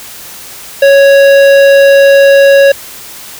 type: tone with hard clipping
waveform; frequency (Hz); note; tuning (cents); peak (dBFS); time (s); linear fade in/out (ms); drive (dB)
sine; 554.4; C#5; 0; -3; 0.82-2.72; 5; 13
effects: white hiss -28 dBFS RMS until 3.39 s